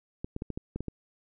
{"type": "clicks", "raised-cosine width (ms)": 3, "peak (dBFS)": -21, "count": 8, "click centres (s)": [0.245, 0.364, 0.421, 0.503, 0.575, 0.76, 0.806, 0.883], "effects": []}